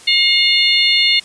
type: harmonic tone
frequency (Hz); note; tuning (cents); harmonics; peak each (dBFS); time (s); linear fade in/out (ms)
715; F5; +41; 3 / 4 / 5 / 6; -16 / -16 / -16 / -16; 0.07-1.2; 10
effects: white hiss -40 dBFS RMS until 1.24 s + resampled to 22050 Hz